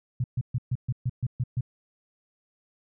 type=tone bursts; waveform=sine; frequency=124.1 Hz; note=B2; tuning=9 cents sharp; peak=-23 dBFS; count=9; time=0.2-1.609 s; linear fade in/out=5 ms; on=41 ms; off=130 ms; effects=none